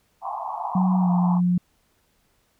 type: band-pass noise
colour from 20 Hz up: pink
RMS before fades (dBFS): -30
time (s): 0.21-1.41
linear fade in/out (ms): 50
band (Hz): 700 to 1100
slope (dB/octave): 96
type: tone with pitch glide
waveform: sine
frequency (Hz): 185 to 178.08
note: F#3 to F3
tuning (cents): 0 to +34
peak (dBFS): -17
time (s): 0.75-1.58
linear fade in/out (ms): 5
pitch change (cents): -66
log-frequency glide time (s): 0.99-1.09
effects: pink hiss -66 dBFS RMS until 2.59 s